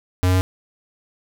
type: tone with pitch steps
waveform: square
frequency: 91 / 91.9 / 92.8 Hz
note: F#2 / F#2 / F#2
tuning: -28 / -11 / +6 cents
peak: -15 dBFS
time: 0.23-0.41 s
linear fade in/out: 0 ms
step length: 60 ms
effects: none